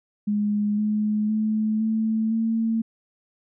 sine tone with pitch steps, 207.7 / 211.9 / 216.3 / 220.7 / 225.2 Hz, G#3 / G#3 / A3 / A3 / A3, 0 / +35 / -29 / +5 / +40 cents, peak -20 dBFS, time 0.27-2.82 s, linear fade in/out 10 ms, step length 510 ms, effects none

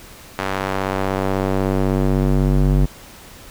square tone with band-pass filter sweep, 48.11 Hz, G1, 32 cents flat, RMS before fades -18 dBFS, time 0.38-2.86 s, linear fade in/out 10 ms, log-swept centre 1400 to 140 Hz, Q 0.71, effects pink hiss -41 dBFS RMS until 3.5 s

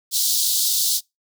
pink high-pass noise, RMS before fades -20 dBFS, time 0.11-1.01 s, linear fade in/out 50 ms, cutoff 3700 Hz, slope 48 dB/octave, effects noise-tail reverb RT60 0.2 s tail -25 dB re dry

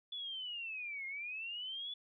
sine linear two-way sweep, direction down then up, 3458 to 2120 to 3458 Hz, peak -40 dBFS, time 0.12-1.94 s, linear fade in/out 5 ms, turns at 1.06 s, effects none

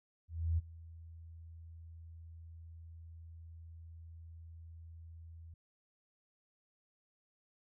sine tone with ADSR envelope, 82.41 Hz, E2, in tune, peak -28 dBFS, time 0.28-5.54 s, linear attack 300 ms, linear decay 24 ms, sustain -21 dB, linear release 4 ms, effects none

